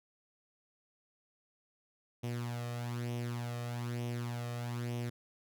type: tone with flanger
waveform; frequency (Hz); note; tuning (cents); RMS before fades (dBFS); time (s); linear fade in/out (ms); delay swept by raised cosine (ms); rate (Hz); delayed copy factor
sawtooth; 120; B2; -49; -38; 2.23-5.1; 10; 0.33 to 1.63; 1.1; +0.6
effects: none